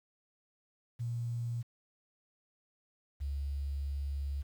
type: tone pair in turn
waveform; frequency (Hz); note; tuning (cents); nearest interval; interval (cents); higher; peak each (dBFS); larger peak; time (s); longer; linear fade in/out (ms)
sine; 118.1 / 70.22; A#2 / C#2; +23 / +23; major sixth; 900; first; -33 / -33; neither; 0.99-1.63 / 3.2-4.43; second; 20
effects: 10-bit